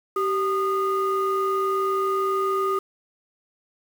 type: tone pair together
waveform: sine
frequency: 386.6 / 1227.4 Hz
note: G4 / D#6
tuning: -24 / -24 cents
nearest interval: octave + minor sixth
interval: 2000 cents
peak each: -22 dBFS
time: 0.16-2.79 s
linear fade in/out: 5 ms
effects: tanh soft clip ceiling -16 dBFS + 7-bit